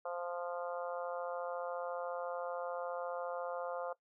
harmonic tone, 174.61 Hz, F3, in tune, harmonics 3 / 4 / 5 / 6 / 7 / 8, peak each -40 / -44 / -48 / -49 / -48 / -52 dBFS, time 0.05-3.93 s, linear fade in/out 5 ms, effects noise-tail reverb RT60 0.1 s tail -19 dB re dry

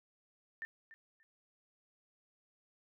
sine tone with echo, 1791 Hz, A6, 30 cents sharp, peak -39 dBFS, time 0.62-0.65 s, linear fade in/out 0 ms, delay 290 ms, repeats 2, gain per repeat -14 dB, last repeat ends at 1.23 s, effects none

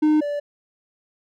triangle tone pair in turn, 305.7 / 581.4 Hz, D#4 / D5, -30 / -18 cents, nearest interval major seventh, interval 1112 cents, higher second, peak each -12 / -21 dBFS, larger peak first, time 0.02-0.21 / 0.21-0.4 s, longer neither, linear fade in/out 10 ms, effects none

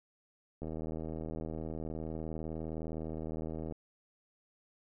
click train, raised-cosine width 2 ms, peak -27 dBFS, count 248, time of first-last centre 0.62-3.723 s, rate 79.6 Hz, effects none

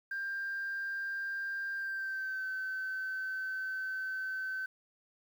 sine tone with pitch glide, 1590 to 1532.3 Hz, G6 to G6, +24 to -40 cents, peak -33 dBFS, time 0.11-4.66 s, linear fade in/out 5 ms, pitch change -64 cents, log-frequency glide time 1.75-2.45 s, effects tanh soft clip ceiling -31 dBFS + 10-bit

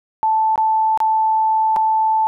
sine tone with dropouts, 878 Hz, A5, 4 cents flat, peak -13 dBFS, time 0.23-2.27 s, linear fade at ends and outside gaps 0 ms, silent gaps 0.558-0.578 / 0.975-1.003 / 1.762-1.767 s, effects none

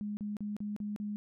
sine tone bursts, 207.7 Hz, G#3, in tune, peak -34 dBFS, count 6, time 0.01-1.16 s, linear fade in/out 0 ms, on 160 ms, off 38 ms, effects none

